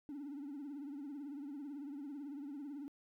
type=tone with vibrato; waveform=triangle; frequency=284.6 Hz; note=C#4; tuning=46 cents sharp; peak=-40 dBFS; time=0.09-2.88 s; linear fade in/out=0 ms; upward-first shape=triangle; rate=18 Hz; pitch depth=130 cents each way; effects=tanh soft clip ceiling -39 dBFS + 13-bit